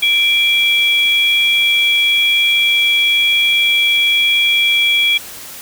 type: tone pair together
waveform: sine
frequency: 2349 / 3325 Hz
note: D7 / G#7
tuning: 0 / +1 cents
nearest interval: tritone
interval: 601 cents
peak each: -13 dBFS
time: 0.02-5.18 s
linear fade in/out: 10 ms
effects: white hiss -32 dBFS RMS until 5.61 s